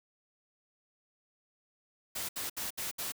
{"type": "noise bursts", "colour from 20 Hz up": "white", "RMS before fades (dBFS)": -37, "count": 5, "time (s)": [2.15, 3.122], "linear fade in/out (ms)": 10, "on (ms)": 140, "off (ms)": 68, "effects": []}